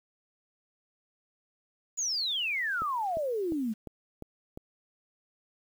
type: exponential sweep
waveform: sine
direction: down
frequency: 7050 to 207.7 Hz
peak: -28 dBFS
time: 1.97-3.74 s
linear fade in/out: 20 ms
type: click train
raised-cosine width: 2 ms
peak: -27 dBFS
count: 6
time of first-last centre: 2.82-4.574 s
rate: 2.85 Hz
effects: 9-bit